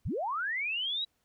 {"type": "linear sweep", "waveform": "sine", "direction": "up", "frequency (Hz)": [35, 3917], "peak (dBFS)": -30, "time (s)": [0.05, 1.05], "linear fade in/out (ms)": 10, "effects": ["pink hiss -75 dBFS RMS until 1.24 s"]}